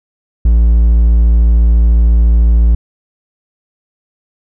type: tone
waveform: triangle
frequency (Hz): 57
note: A#1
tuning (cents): -38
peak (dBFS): -3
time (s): 0.45-2.75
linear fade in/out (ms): 5
effects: none